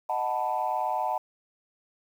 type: chord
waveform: sine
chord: B dominant seventh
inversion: first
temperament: equal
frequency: 622.3 / 740 / 880 / 987.8 Hz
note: D#5 / F#5 / A5 / B5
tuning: 0 / 0 / 0 / 0 cents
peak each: -33 / -29 / -29 / -33 dBFS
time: 0.09-1.18 s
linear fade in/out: 5 ms
effects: tanh soft clip ceiling -17 dBFS + 9-bit